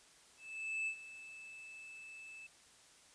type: tone with ADSR envelope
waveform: triangle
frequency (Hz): 2625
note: E7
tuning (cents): -8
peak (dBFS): -33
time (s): 0.37-2.47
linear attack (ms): 500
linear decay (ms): 81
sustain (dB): -15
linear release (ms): 7
effects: white hiss -63 dBFS RMS until 3.14 s + resampled to 22050 Hz

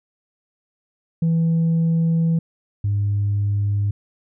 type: tone pair in turn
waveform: sine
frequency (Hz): 164.81 / 101.8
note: E3 / G#2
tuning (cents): 0 / -34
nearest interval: minor sixth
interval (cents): 834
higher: first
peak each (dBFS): -13 / -16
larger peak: first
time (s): 1.22-2.39 / 2.84-3.91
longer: first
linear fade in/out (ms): 5
effects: tanh soft clip ceiling -14 dBFS

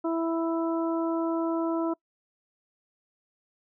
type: harmonic tone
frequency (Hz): 330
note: E4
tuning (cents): +2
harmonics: 1 / 2 / 3 / 4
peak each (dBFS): -26 / -32 / -36 / -38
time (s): 0.04-1.94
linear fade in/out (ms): 10
effects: noise-tail reverb RT60 0.1 s tail -25 dB re dry

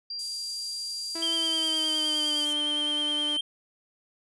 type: tone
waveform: sine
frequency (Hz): 4748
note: D8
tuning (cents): +18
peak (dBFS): -32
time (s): 0.1-2.45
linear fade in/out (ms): 5
type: high-pass noise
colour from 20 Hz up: pink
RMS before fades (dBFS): -39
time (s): 0.19-2.53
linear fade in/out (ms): 2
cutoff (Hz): 6300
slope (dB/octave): 24
type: tone with pitch glide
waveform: sawtooth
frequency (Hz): 329.6 to 297.1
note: E4 to D4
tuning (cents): 0 to +20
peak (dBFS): -31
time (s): 1.15-3.37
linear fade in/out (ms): 5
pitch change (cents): -180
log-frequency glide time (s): 1.35-2.4
type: tone with vibrato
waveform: triangle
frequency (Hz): 3136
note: G7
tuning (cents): 0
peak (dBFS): -24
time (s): 1.22-3.41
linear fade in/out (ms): 5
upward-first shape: sine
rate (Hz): 9.7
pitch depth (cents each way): 36
effects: resampled to 24000 Hz

